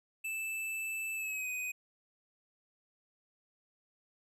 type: tone with pitch glide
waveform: square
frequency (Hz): 2637 to 2501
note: E7 to D#7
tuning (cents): 0 to +8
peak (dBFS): -36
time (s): 0.24-1.72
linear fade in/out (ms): 10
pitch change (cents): -92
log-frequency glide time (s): 1.15-1.48
effects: none